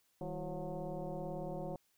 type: tone with frequency modulation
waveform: sine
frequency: 196 Hz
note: G3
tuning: in tune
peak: -38 dBFS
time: 0.21-1.76 s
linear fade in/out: 2 ms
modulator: 177 Hz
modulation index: 3.1
effects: white hiss -75 dBFS RMS until 1.97 s